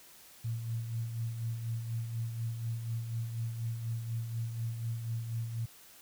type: tone with tremolo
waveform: sine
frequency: 114.9 Hz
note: A#2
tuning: 25 cents flat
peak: -31 dBFS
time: 0.44-5.66 s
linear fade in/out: 10 ms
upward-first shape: sine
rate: 4.1 Hz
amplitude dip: 50%
effects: white hiss -56 dBFS RMS until 6.01 s